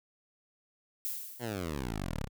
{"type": "noise with exponential decay", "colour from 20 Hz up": "violet", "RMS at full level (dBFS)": -34, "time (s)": [1.05, 1.88], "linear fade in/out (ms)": 0, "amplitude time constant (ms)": 180}
{"type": "exponential sweep", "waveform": "10% pulse", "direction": "down", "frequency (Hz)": [128.1, 30.97], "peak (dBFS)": -26, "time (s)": [1.39, 2.29], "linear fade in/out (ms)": 50}
{"effects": []}